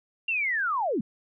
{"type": "linear sweep", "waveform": "sine", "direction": "down", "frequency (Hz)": [2796, 177.3], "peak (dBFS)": -24, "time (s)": [0.28, 1.01], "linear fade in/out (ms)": 5, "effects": []}